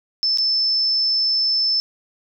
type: tone with dropouts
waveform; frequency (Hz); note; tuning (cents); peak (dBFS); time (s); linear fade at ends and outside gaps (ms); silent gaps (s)
sine; 5274; E8; 0; -16; 0.23-1.8; 0; 0.374-0.384
effects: none

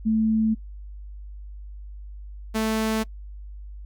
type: tone pair in turn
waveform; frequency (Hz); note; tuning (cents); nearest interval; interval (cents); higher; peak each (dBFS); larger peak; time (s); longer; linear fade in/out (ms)
sine / sawtooth; 220 / 220; A3 / A3; 0 / 0; unison; 0; neither; -18; neither; 0.05-0.55 / 2.54-3.04; neither; 20
effects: noise-tail reverb RT60 0.1 s tail -24 dB re dry + added 50 Hz sine -36 dBFS peak until 3.85 s

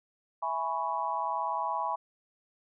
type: chord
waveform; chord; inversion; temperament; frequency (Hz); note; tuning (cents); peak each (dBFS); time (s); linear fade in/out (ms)
sine; C# minor seventh; first; equal; 659.3 / 830.6 / 987.8 / 1108.7; E5 / G#5 / B5 / C#6; 0 / 0 / 0 / 0; -38 / -34 / -32 / -36; 0.42-1.96; 10
effects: none

